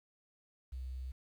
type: tone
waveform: sine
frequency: 64.2 Hz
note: C2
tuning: 32 cents flat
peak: -39 dBFS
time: 0.72-1.12 s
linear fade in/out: 10 ms
effects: 11-bit